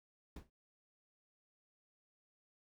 brown noise with exponential decay, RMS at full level -42 dBFS, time 0.36-0.5 s, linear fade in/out 5 ms, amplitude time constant 29 ms, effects none

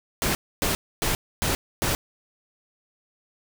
pink noise bursts, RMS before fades -24 dBFS, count 5, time 0.22-1.95 s, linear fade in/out 0 ms, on 130 ms, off 270 ms, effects none

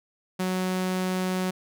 sawtooth tone, 185 Hz, F#3, in tune, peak -21 dBFS, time 0.39-1.51 s, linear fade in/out 10 ms, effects none

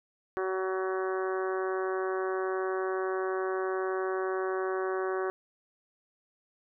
harmonic tone, 188.3 Hz, F#3, 31 cents sharp, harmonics 2 / 3 / 4 / 5 / 6 / 7 / 8 / 9 / 10, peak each -30 / -39 / -39 / -46 / -38 / -46 / -41 / -46 / -51 dBFS, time 0.37-5.3 s, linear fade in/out 0 ms, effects none

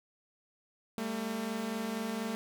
sawtooth tone pair together, 201.2 / 225.4 Hz, G3 / A3, +45 / +42 cents, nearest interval major second, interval 197 cents, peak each -35 / -31 dBFS, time 0.98-2.35 s, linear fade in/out 0 ms, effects none

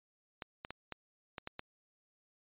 clicks, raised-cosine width 0.3 ms, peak -25 dBFS, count 7, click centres 0.422 / 0.649 / 0.706 / 0.923 / 1.382 / 1.474 / 1.594 s, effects resampled to 8000 Hz

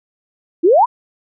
sine exponential sweep, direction up, 311.1 to 1054 Hz, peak -7 dBFS, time 0.63-0.86 s, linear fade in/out 20 ms, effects none

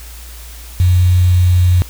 sine tone with quantisation, 89.9 Hz, F#2, 49 cents flat, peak -7 dBFS, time 0.8-1.82 s, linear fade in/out 0 ms, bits 5, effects added 58 Hz sine -31 dBFS peak until 1.89 s + white hiss -37 dBFS RMS until 1.89 s

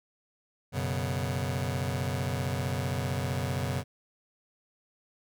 sawtooth chord, F# suspended fourth, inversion none, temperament just, 92.5 / 123.33 / 138.75 Hz, F#2 / B2 / C#3, 0 / -2 / +2 cents, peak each -29 dBFS, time 0.72-3.84 s, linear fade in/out 50 ms, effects none

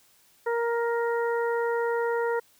harmonic tone, 468.1 Hz, A#4, 7 cents sharp, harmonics 1 / 2 / 3 / 4, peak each -25 / -31 / -35 / -37 dBFS, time 0.46-2.4 s, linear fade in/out 10 ms, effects white hiss -61 dBFS RMS until 2.59 s

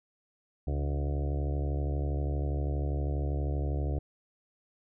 harmonic tone with a mistuned harmonic, 72.5 Hz, D2, 22 cents flat, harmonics 1 / 2 / 4 / 5 / 6 / 7 / 8 / 9 / 10, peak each -29 / -35 / -41 / -43 / -45 / -46 / -47 / -48 / -49 dBFS, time 0.67-3.99 s, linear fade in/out 5 ms, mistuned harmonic 2, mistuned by -55 cents, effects none

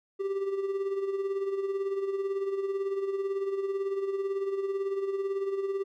triangle tone with tremolo, 392 Hz, G4, in tune, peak -24 dBFS, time 0.19-5.84 s, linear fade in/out 20 ms, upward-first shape sine, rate 18 Hz, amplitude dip 55%, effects none

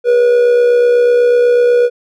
triangle tone with amplitude modulation, 484.3 Hz, B4, 34 cents flat, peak -3 dBFS, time 0.04-1.9 s, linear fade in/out 50 ms, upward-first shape sine, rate 68.1 Hz, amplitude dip 40%, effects none

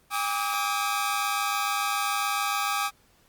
sawtooth tone cluster, 807 / 1161 / 1268 Hz, G#5 / D6 / D#6, -50 / -20 / +32 cents, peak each -26 dBFS, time 0.1-2.91 s, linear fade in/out 50 ms, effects pink hiss -62 dBFS RMS until 3.28 s + Opus 32 kbps

